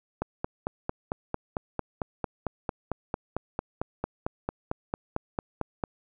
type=click train; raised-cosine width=1 ms; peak=-14 dBFS; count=26; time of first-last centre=0.22-5.838 s; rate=4.45 Hz; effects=none